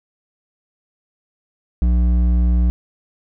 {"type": "tone with hard clipping", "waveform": "sine", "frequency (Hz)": 60.1, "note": "B1", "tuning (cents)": -46, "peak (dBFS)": -14, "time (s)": [1.82, 2.7], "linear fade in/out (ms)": 0, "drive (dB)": 8, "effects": []}